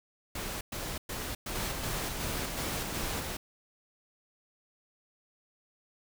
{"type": "noise bursts", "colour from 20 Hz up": "pink", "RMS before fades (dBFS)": -37, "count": 8, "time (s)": [0.35, 3.2], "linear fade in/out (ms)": 5, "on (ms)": 260, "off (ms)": 110}
{"type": "noise", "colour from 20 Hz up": "pink", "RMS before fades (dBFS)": -37, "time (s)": [1.55, 3.37], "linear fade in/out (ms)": 5}
{"effects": []}